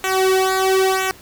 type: tone with flanger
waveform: sawtooth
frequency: 379.2 Hz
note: F#4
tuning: 43 cents sharp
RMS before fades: -17 dBFS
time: 0.04-1.11 s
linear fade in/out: 0 ms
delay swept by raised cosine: 0.2 to 2.3 ms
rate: 1 Hz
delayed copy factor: -1
effects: pink hiss -44 dBFS RMS until 1.21 s